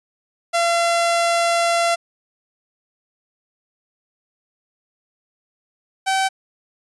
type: tone pair in turn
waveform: sawtooth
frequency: 682 / 768.4 Hz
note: F5 / G5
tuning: -41 / -35 cents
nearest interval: major second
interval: 206 cents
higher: second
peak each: -12 / -13 dBFS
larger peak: first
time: 0.53-1.96 / 6.06-6.29 s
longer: first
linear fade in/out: 20 ms
effects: resampled to 24000 Hz